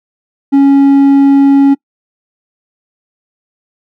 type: tone with hard clipping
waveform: sine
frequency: 277.2 Hz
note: C#4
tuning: in tune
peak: -4 dBFS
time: 0.52-1.75 s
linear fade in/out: 20 ms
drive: 3 dB
effects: noise-tail reverb RT60 0.1 s tail -24 dB re dry